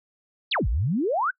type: exponential two-way sweep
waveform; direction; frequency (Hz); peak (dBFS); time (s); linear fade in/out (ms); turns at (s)
sine; down then up; 4845 to 46.95 to 1604; -21; 0.51-1.31; 10; 0.68
effects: noise-tail reverb RT60 0.1 s tail -25 dB re dry